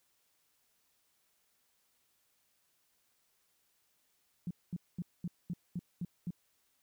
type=tone bursts; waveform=sine; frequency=174.61 Hz; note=F3; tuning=in tune; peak=-34 dBFS; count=8; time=4.47-6.306 s; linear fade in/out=2 ms; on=37 ms; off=220 ms; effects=white hiss -75 dBFS RMS until 6.82 s